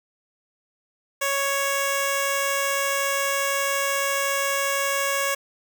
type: tone with notch filter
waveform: 5% pulse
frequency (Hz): 554.4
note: C#5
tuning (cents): 0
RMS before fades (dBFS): -24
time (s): 1.21-5.35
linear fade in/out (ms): 10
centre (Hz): 4300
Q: 0.76
effects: none